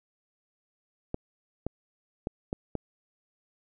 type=clicks; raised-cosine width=2 ms; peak=-17 dBFS; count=5; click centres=1.144 / 1.666 / 2.271 / 2.529 / 2.753 s; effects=none